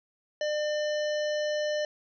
harmonic tone with a mistuned harmonic, 600 Hz, D5, 37 cents sharp, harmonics 1 / 3 / 5 / 7 / 9 / 10, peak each -27 / -37 / -41 / -44 / -46 / -47 dBFS, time 0.41-1.85 s, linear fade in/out 2 ms, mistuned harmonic 7, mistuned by -21 cents, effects none

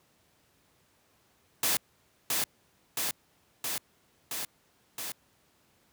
white noise with echo, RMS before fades -27 dBFS, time 1.63-1.77 s, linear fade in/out 2 ms, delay 670 ms, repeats 5, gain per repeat -2 dB, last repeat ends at 5.12 s, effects pink hiss -67 dBFS RMS until 5.92 s + high-pass 80 Hz 12 dB/octave

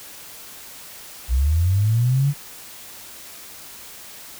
sine linear sweep, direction up, 57.7 to 146.7 Hz, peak -15 dBFS, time 1.28-2.34 s, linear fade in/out 50 ms, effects white hiss -40 dBFS RMS until 4.39 s

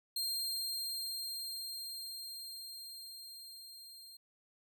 sawtooth tone with level ramp, 4194 Hz, C8, 3 cents sharp, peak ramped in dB -31 to -49 dBFS, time 0.16-4.17 s, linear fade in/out 5 ms, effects none

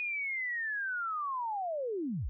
sine linear sweep, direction down, 2479 to 36.31 Hz, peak -32 dBFS, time 0-2.29 s, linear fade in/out 0 ms, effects none

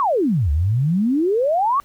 sine exponential two-way sweep, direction down then up, 1176 to 69.3 to 1176 Hz, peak -15 dBFS, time 0-1.8 s, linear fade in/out 0 ms, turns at 0.51 s, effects pink hiss -54 dBFS RMS until 1.84 s

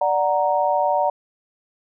sine chord, D augmented, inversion none, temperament equal, 587.3 / 740 / 932.3 Hz, D5 / F#5 / A#5, 0 / 0 / 0 cents, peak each -21 dBFS, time 0.01-1.1 s, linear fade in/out 5 ms, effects none

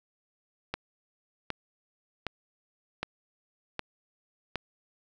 click train, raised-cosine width 0.3 ms, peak -15 dBFS, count 6, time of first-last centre 0.74-4.557 s, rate 1.31 Hz, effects none

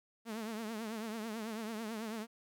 sawtooth tone with vibrato, 220.9 Hz, A3, 7 cents sharp, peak -35 dBFS, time 0.25-2.27 s, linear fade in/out 50 ms, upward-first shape triangle, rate 9.1 Hz, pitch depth 110 cents each way, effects 12-bit

